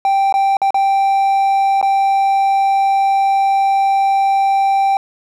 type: tone with dropouts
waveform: triangle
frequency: 784 Hz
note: G5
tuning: in tune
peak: -9 dBFS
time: 0.05-4.97 s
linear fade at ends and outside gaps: 1 ms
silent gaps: 0.325-0.34 / 0.569-0.617 / 0.706-0.744 / 1.814-1.827 s
effects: none